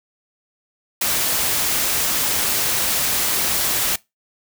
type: noise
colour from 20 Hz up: white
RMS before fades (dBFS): -20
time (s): 1.01-3.96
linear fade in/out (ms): 5
effects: noise-tail reverb RT60 0.2 s tail -22 dB re dry